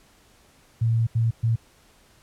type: tone bursts at uneven times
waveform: sine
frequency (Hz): 114.3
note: A#2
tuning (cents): -34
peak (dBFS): -18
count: 3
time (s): 0.81-1.07 / 1.15-1.31 / 1.43-1.56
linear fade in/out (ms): 10
effects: pink hiss -57 dBFS RMS until 2.22 s + low-pass 12000 Hz 12 dB/octave